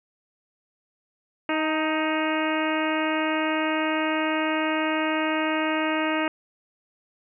harmonic tone with a mistuned harmonic, 313.3 Hz, D#4, 12 cents sharp, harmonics 1 / 2 / 3 / 4 / 5 / 6 / 7 / 8 / 9, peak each -26 / -29 / -31 / -32 / -33 / -34 / -34 / -35 / -36 dBFS, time 1.49-6.28 s, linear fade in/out 2 ms, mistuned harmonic 3, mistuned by -26 cents, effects none

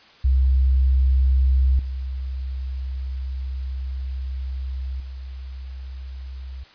sine tone with level steps, 65.41 Hz, C2, in tune, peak -14 / -25 / -31 dBFS, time 0.24-6.64 s, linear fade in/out 10 ms, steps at 1.79 / 5 s, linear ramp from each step 2 ms, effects white hiss -50 dBFS RMS until 6.74 s + resampled to 11025 Hz

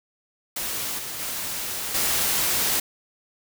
white noise with level steps, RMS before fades -29 / -33 / -30 / -23 dBFS, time 0.56-2.8 s, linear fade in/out 5 ms, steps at 0.98 / 1.19 / 1.94 s, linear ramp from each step 10 ms, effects none

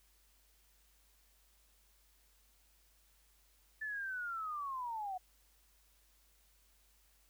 sine linear sweep, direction down, 1760 to 724 Hz, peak -38 dBFS, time 3.81-5.18 s, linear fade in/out 10 ms, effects added 50 Hz sine -70 dBFS peak until 7.29 s + white hiss -71 dBFS RMS until 7.29 s

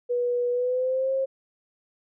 sine tone with pitch glide, 487.1 to 534.3 Hz, B4 to C5, -24 to +36 cents, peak -22 dBFS, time 0.09-1.26 s, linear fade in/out 20 ms, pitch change +160 cents, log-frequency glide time 0.51-1.12 s, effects none

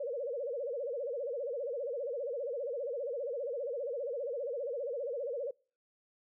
sine tone with vibrato, 520 Hz, C5, 11 cents flat, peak -34 dBFS, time 0-5.51 s, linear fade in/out 5 ms, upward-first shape sine, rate 15 Hz, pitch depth 210 cents each way, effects noise-tail reverb RT60 0.4 s tail -26 dB re dry

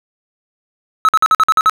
triangle tone bursts, 1292 Hz, E6, 35 cents flat, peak -5 dBFS, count 8, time 1.05-1.696 s, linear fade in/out 0 ms, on 37 ms, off 50 ms, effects none

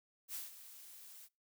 blue noise with ADSR envelope, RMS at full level -42 dBFS, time 0.28-1.29 s, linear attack 65 ms, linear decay 160 ms, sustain -13 dB, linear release 52 ms, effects noise-tail reverb RT60 0.3 s tail -26 dB re dry

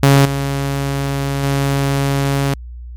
sawtooth tone with level steps, 138.7 Hz, C#3, 1 cent sharp, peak -3 / -13 / -10 dBFS, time 0.03-2.54 s, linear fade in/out 2 ms, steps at 0.25 / 1.43 s, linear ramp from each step 5 ms, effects added 60 Hz sine -28 dBFS peak until 2.96 s + MP3 96 kbps

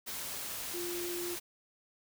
sine tone in noise, 350 Hz, F4, 4 cents sharp, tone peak -37 dBFS, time 0.73-1.36 s, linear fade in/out 20 ms, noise white, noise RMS -40 dBFS, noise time 0.06-1.4 s, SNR 0 dB, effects none

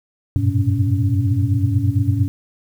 sine tone cluster, 91.9 / 100.5 / 116.1 / 125.3 / 281.5 Hz, F#2 / G2 / A#2 / B2 / C#4, -11 / +44 / -7 / +25 / +27 cents, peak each -22 / -18 / -21 / -23 / -24 dBFS, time 0.36-2.28 s, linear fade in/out 0 ms, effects 8-bit

